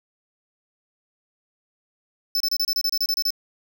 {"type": "tone bursts", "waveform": "square", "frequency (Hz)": 5274, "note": "E8", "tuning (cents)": 0, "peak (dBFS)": -20, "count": 12, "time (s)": [2.35, 3.305], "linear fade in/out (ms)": 2, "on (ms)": 53, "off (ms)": 29, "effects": []}